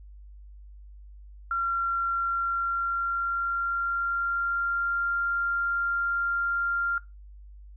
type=tone with pitch glide; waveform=sine; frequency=1372 to 1391.2 Hz; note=F6 to F6; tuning=-31 to -7 cents; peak=-24 dBFS; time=1.51-6.98 s; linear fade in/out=2 ms; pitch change=+24 cents; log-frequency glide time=2.08-5.08 s; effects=noise-tail reverb RT60 0.2 s tail -18 dB re dry + added 50 Hz sine -44 dBFS peak until 7.76 s